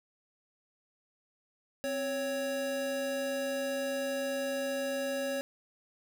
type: tone pair together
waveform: square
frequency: 262.2 / 555 Hz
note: C4 / C#5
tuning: +4 / +2 cents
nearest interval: octave + minor second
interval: 1298 cents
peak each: -39 / -33 dBFS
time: 1.84-5.41 s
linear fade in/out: 0 ms
effects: none